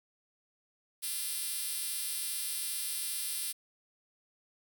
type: tone with high-pass filter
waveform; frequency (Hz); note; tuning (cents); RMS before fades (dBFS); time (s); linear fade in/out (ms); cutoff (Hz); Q
5% pulse; 342.5; F4; -34; -36; 1.02-3.53; 20; 8100; 0.66
effects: none